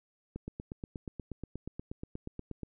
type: click train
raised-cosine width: 3 ms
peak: -26 dBFS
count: 20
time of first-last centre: 0.36-2.633 s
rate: 8.36 Hz
effects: none